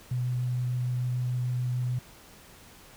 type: tone with vibrato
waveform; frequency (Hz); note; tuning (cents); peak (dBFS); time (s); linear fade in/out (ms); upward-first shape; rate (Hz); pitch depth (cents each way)
sine; 124.5; B2; +14; -26; 0.11-1.99; 5; triangle; 6.7; 9
effects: pink hiss -52 dBFS RMS until 2.96 s